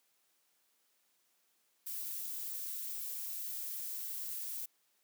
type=noise; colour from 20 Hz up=violet; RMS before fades=-41 dBFS; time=1.86-4.66 s; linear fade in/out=10 ms; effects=white hiss -75 dBFS RMS until 5.03 s + high-pass 200 Hz 12 dB/octave